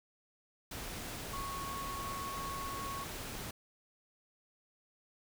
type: tone in noise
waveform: sine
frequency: 1104 Hz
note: C#6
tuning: 7 cents flat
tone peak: -40 dBFS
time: 1.33-3.04 s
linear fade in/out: 5 ms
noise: pink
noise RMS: -43 dBFS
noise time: 0.71-3.51 s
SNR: 0 dB
effects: none